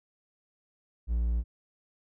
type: tone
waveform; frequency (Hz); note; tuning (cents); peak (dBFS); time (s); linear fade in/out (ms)
triangle; 58; A#1; -8; -23; 1.07-1.44; 50
effects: none